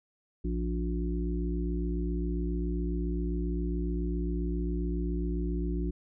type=harmonic tone with a mistuned harmonic; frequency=57.8 Hz; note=A#1; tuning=14 cents flat; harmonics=1 / 3 / 5 / 6; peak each=-30 / -35 / -37 / -38 dBFS; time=0.44-5.91 s; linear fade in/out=10 ms; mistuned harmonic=6; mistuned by=+47 cents; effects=none